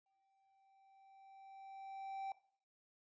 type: tone with exponential growth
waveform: triangle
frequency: 778 Hz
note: G5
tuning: 13 cents flat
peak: -38 dBFS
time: 0.06-2.32 s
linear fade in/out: 2 ms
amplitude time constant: 490 ms
effects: noise-tail reverb RT60 0.5 s tail -17 dB re dry + resampled to 16000 Hz